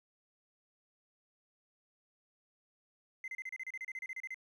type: tone bursts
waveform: triangle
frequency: 2065 Hz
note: C7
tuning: 23 cents flat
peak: -36 dBFS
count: 16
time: 3.24-4.344 s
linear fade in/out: 2 ms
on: 39 ms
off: 32 ms
effects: tanh soft clip ceiling -35 dBFS